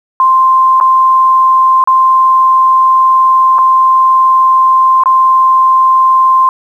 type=tone with dropouts; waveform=sine; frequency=1046.5 Hz; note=C6; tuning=in tune; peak=-4 dBFS; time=0.2-6.49 s; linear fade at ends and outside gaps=1 ms; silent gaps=0.801-0.81 / 1.84-1.874 / 3.584-3.588 / 5.036-5.058 s; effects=7-bit